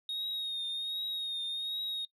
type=tone with vibrato; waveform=sine; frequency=3729 Hz; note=A#7; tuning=in tune; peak=-31 dBFS; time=0.09-2.05 s; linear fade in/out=2 ms; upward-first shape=triangle; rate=1.3 Hz; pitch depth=46 cents each way; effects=noise-tail reverb RT60 0.1 s tail -23 dB re dry + tanh soft clip ceiling -32 dBFS